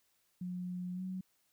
sine tone with pitch glide, 180 to 186.24 Hz, F#3 to F#3, -47 to +12 cents, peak -37 dBFS, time 0.41-1.21 s, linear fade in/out 5 ms, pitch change +59 cents, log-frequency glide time 0.94-1.02 s, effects white hiss -75 dBFS RMS until 1.52 s

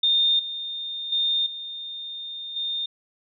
sine tone with level steps, 3638 Hz, A#7, 43 cents flat, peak -17 / -29 / -20 / -32 / -25 dBFS, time 0.03-2.86 s, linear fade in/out 5 ms, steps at 0.39 / 1.12 / 1.46 / 2.56 s, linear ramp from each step 5 ms, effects none

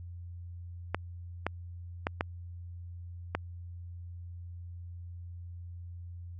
clicks, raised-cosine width 0.5 ms, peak -14 dBFS, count 5, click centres 0.946 / 1.466 / 2.069 / 2.209 / 3.35 s, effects added 87 Hz sine -41 dBFS peak until 6.39 s

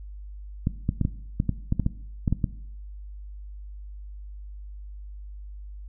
clicks, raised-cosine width 5 ms, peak -10 dBFS, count 12, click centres 0.671 / 0.891 / 1.013 / 1.051 / 1.401 / 1.493 / 1.724 / 1.797 / 1.864 / 2.278 / 2.326 / 2.442 s, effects noise-tail reverb RT60 0.7 s tail -17 dB re dry + added 50 Hz sine -37 dBFS peak until 5.88 s

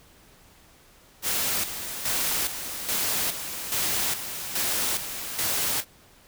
white noise with tremolo, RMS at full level -26 dBFS, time 1.22-5.85 s, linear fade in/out 50 ms, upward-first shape square, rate 1.2 Hz, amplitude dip 60%, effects pink hiss -55 dBFS RMS until 6.27 s

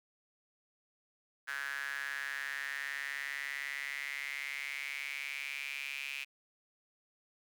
sawtooth tone with high-pass filter sweep, 139.8 Hz, C#3, 15 cents sharp, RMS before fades -40 dBFS, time 1.47-6.25 s, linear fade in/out 20 ms, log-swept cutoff 1600 to 2500 Hz, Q 8, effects none

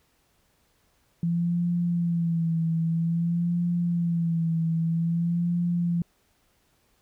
sine tone with vibrato, 168.6 Hz, E3, 39 cents sharp, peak -22 dBFS, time 1.23-6.02 s, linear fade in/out 2 ms, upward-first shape sine, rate 0.51 Hz, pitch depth 51 cents each way, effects pink hiss -67 dBFS RMS until 7.01 s

